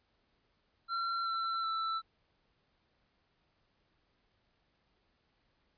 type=tone with pitch steps; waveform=square; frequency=1363 / 1345 / 1327.3 Hz; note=F6 / E6 / E6; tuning=-43 / +34 / +12 cents; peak=-33 dBFS; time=0.88-2.02 s; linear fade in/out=50 ms; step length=380 ms; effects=pink hiss -75 dBFS RMS until 5.77 s + resampled to 11025 Hz